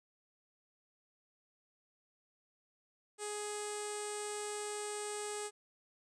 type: tone with low-pass filter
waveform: sawtooth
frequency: 417.1 Hz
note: G#4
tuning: 7 cents sharp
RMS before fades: -41 dBFS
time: 3.18-5.51 s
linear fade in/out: 50 ms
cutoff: 8400 Hz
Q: 8.1
effects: none